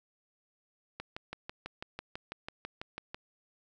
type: click train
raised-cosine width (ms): 0.3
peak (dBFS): -23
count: 14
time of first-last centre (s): 1-3.145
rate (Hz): 6.06
effects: none